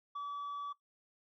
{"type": "tone with tanh clipping", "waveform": "sine", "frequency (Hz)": 1147, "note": "D6", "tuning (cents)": -41, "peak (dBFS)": -38, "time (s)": [0.15, 0.73], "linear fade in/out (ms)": 10, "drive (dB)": 2, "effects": ["noise-tail reverb RT60 0.1 s tail -18 dB re dry", "MP3 64 kbps"]}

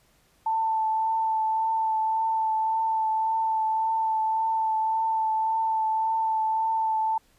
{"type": "tone with vibrato", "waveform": "sine", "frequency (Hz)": 885, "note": "A5", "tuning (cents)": 10, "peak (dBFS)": -22, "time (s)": [0.46, 7.18], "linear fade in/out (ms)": 5, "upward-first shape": "triangle", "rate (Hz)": 1.8, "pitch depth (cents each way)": 18, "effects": ["pink hiss -63 dBFS RMS until 7.38 s", "resampled to 32000 Hz"]}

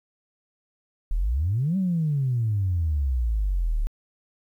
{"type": "exponential two-way sweep", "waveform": "sine", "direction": "up then down", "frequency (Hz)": [35, 196, 35], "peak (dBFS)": -20, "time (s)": [1.11, 3.87], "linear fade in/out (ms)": 0, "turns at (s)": 1.77, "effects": ["tanh soft clip ceiling -16 dBFS", "10-bit"]}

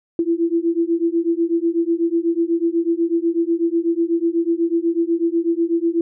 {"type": "beating tone pair", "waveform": "sine", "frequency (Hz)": [331.7, 339.8], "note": ["E4", "F4"], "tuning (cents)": [11, -47], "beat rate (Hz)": 8.1, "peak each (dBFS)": -19, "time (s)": [0.19, 6.01], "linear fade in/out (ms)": 2, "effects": []}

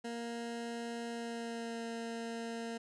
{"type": "tone with pitch glide", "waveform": "20% pulse", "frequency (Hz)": [234, 230.4], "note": ["A#3", "A#3"], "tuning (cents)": [7, -20], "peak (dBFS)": -34, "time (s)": [0.04, 2.78], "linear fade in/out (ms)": 10, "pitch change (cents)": -27, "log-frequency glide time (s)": [1.09, 1.83], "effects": ["resampled to 22050 Hz"]}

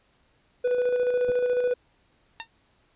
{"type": "tone with tremolo", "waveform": "triangle", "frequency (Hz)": 493.9, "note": "B4", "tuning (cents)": 0, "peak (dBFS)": -18, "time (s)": [0.64, 1.74], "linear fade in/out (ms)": 10, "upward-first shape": "square", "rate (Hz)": 14, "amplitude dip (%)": 35}
{"type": "clicks", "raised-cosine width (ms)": 2, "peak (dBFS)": -25, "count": 2, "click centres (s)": [1.29, 1.299]}
{"type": "tone with exponential decay", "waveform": "10% pulse", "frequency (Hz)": 910, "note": "A#5", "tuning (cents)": -42, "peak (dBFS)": -20, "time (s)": [2.4, 2.48], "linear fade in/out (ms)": 0, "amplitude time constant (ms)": 16}
{"effects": ["pink hiss -65 dBFS RMS until 2.95 s", "resampled to 8000 Hz"]}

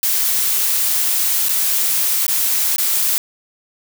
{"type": "noise with dropouts", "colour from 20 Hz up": "blue", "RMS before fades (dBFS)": -17, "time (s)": [0.03, 3.18], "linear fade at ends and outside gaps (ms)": 1, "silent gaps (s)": [[1.486, 1.492], [2.266, 2.28], [2.761, 2.782]], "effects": []}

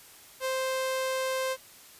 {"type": "tone", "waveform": "sawtooth", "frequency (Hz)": 523.3, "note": "C5", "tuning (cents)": 0, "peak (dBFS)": -24, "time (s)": [0.4, 1.57], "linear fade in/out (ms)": 50, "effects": ["white hiss -52 dBFS RMS until 1.99 s", "resampled to 32000 Hz"]}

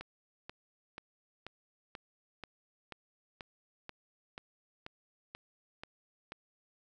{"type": "click train", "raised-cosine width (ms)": 0.3, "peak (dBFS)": -27, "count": 14, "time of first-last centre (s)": [0.01, 6.321], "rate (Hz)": 2.06, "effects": []}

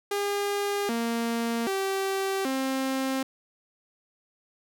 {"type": "tone with pitch steps", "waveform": "sawtooth", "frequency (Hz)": [405.1, 232.1, 387.6, 265.5], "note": ["G#4", "A#3", "G4", "C4"], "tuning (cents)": [-43, -7, -20, 25], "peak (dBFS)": -22, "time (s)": [0.11, 3.23], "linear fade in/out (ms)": 5, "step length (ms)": 780, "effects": []}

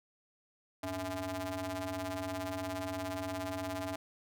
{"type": "ring-modulated tone", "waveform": "sawtooth", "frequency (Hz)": 184.2, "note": "F#3", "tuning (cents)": -7, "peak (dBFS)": -29, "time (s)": [0.83, 3.96], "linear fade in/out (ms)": 5, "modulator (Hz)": 469, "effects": []}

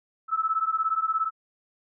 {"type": "beating tone pair", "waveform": "sine", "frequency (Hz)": [1300, 1317], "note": ["E6", "E6"], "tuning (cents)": [-24, -2], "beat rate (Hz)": 17, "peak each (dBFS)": -26, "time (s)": [0.28, 1.31], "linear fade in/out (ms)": 50, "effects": []}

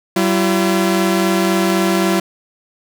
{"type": "tone pair together", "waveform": "sawtooth", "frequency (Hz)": [191.1, 338.4], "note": ["G3", "E4"], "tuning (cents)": [-44, 45], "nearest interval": "minor seventh", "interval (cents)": 989, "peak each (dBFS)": -12, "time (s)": [0.16, 2.2], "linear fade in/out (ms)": 5, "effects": []}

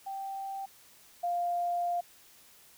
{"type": "tone pair in turn", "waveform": "sine", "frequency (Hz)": [781, 699.4], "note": ["G5", "F5"], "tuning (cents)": [-7, 2], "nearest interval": "major second", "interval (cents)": 191, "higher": "first", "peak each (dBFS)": [-35, -28], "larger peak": "second", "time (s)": [[0.06, 0.66], [1.23, 2.01]], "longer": "second", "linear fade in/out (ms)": 10, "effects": ["white hiss -58 dBFS RMS until 2.77 s"]}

